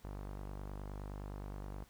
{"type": "tone with low-pass filter", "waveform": "sawtooth", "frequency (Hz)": 49.61, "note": "G1", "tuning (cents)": 21, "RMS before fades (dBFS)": -45, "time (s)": [0.04, 1.84], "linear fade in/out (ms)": 0, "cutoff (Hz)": 1100, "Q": 1.3, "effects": ["pink hiss -66 dBFS RMS until 1.89 s"]}